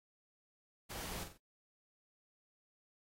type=noise with echo; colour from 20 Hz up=pink; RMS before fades=-45 dBFS; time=0.89-1.25 s; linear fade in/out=20 ms; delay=44 ms; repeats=3; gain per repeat=-7 dB; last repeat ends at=1.382 s; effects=AAC 48 kbps